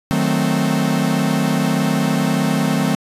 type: chord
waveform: 45% pulse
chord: D# diminished seventh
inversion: none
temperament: equal with one note detuned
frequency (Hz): 155.03 / 185 / 220 / 261.6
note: D#3 / F#3 / A3 / C4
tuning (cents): -6 / 0 / 0 / 0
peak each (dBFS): -21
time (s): 0.11-2.95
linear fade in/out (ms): 0
effects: resampled to 32000 Hz